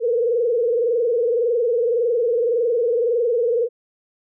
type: tone with frequency modulation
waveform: sine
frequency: 472.1 Hz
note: A#4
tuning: 22 cents sharp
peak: -16 dBFS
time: 0-3.69 s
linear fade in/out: 50 ms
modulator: 21.8 Hz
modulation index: 1.3
effects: none

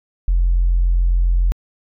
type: tone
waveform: sine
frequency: 43.65 Hz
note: F1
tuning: in tune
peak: -11 dBFS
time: 0.28-1.52 s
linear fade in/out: 0 ms
effects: tanh soft clip ceiling -8 dBFS

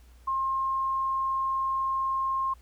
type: tone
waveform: sine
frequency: 1066 Hz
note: C6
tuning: 32 cents sharp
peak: -25 dBFS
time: 0.27-2.54 s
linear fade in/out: 10 ms
effects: added 60 Hz sine -51 dBFS peak until 2.61 s + pink hiss -63 dBFS RMS until 2.61 s

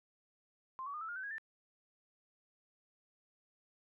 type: tone with pitch steps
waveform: sine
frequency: 1050 / 1131.9 / 1220.1 / 1315.3 / 1417.9 / 1528.4 / 1647.6 / 1776.1 Hz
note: C6 / C#6 / D#6 / E6 / F6 / G6 / G#6 / A6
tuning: +6 / +36 / -34 / -4 / +26 / -44 / -14 / +16 cents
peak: -40 dBFS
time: 0.79-1.382 s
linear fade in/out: 0 ms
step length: 74 ms
effects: none

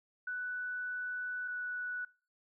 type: tone pair in turn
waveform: sine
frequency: 1487 / 1477.6 Hz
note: F#6 / F#6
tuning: +8 / -3 cents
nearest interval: unison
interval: 11 cents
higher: first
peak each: -35 / -36 dBFS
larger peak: first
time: 0.27-1.48 / 1.48-2.05 s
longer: first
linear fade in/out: 5 ms
effects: noise-tail reverb RT60 0.4 s tail -23 dB re dry

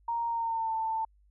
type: tone with pitch glide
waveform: sine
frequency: 932.3 to 890.7 Hz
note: A#5 to A5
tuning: 0 to +21 cents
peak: -28 dBFS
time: 0.08-1.05 s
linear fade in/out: 5 ms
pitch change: -79 cents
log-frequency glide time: 0.28-0.73 s
effects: added 50 Hz sine -60 dBFS peak until 1.3 s

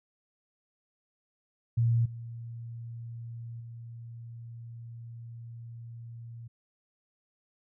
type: tone with level steps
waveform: sine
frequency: 116.54 Hz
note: A#2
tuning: in tune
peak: -22 / -38 / -41 dBFS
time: 1.77-6.48 s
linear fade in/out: 10 ms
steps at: 2.05 / 3.6 s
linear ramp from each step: 10 ms
effects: none

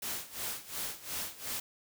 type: noise with tremolo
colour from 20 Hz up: white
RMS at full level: -36 dBFS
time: 0.02-1.6 s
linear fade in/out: 5 ms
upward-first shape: sine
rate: 2.8 Hz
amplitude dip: 85%
effects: none

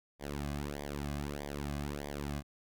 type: tone with flanger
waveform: sawtooth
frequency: 72 Hz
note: D2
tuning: 34 cents flat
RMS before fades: -39 dBFS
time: 0.19-2.43 s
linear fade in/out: 50 ms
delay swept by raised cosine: 0.72 to 2.22 ms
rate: 1.6 Hz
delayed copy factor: -0.95
effects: none

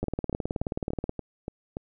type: two click trains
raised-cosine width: 2 ms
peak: -15 / -19 dBFS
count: 21 / 7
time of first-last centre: 0.03-1.094 / 0.04-1.769 s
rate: 18.8 / 3.47 Hz
effects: none

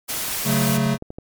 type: noise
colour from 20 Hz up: white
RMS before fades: -26 dBFS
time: 0.08-0.78 s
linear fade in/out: 20 ms
type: chord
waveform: square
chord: F# minor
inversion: second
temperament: equal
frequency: 138.59 / 185 / 220 Hz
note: C#3 / F#3 / A3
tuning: 0 / 0 / 0 cents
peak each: -22 / -26 / -22 dBFS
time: 0.44-0.98 s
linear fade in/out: 50 ms
type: click train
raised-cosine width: 2 ms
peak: -20 dBFS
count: 9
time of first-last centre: 0.54-1.185 s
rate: 12.4 Hz
effects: MP3 96 kbps

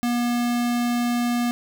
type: tone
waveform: square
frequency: 240.4 Hz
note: B3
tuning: 46 cents flat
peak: -21 dBFS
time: 0.03-1.51 s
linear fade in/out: 0 ms
effects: none

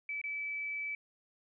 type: tone with dropouts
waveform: sine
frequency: 2304 Hz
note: D7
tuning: 34 cents flat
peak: -35 dBFS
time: 0.09-0.95 s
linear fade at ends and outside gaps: 2 ms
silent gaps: 0.215-0.239 s
effects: none

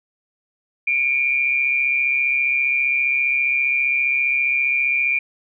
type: tone pair together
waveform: sine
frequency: 2263 / 2398 Hz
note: C#7 / D7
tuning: +35 / +36 cents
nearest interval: minor second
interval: 101 cents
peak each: -24 / -17 dBFS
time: 0.87-5.19 s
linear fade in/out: 5 ms
effects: none

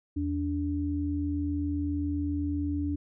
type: tone pair together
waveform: sine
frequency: 82.31 / 289.7 Hz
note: E2 / D4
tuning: -2 / -24 cents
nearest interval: octave + minor seventh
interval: 2178 cents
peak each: -31 / -29 dBFS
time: 0.16-2.96 s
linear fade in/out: 10 ms
effects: none

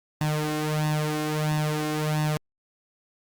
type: tone with flanger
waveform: sawtooth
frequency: 152.6 Hz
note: D#3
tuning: 33 cents flat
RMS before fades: -26 dBFS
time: 0.21-2.37 s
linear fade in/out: 0 ms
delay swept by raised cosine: 1.1 to 2.8 ms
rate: 1.5 Hz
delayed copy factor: +0.75
effects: Opus 48 kbps

